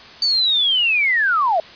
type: linear sweep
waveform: sine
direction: down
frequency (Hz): 4597 to 618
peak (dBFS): -14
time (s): 0.22-1.6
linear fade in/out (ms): 2
effects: white hiss -40 dBFS RMS until 1.75 s + resampled to 11025 Hz